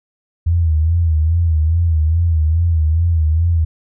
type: tone with vibrato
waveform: sine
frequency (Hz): 81.4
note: E2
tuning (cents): -21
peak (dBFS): -11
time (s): 0.46-3.65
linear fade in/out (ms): 10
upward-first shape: sine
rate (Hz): 2.4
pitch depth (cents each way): 91
effects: none